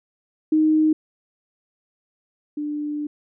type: tone pair in turn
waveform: sine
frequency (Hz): 311.1 / 296.6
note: D#4 / D4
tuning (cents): 0 / +17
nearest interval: minor second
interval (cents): 83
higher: first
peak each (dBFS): -14 / -24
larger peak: first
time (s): 0.52-0.93 / 2.57-3.07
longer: second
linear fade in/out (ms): 5
effects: none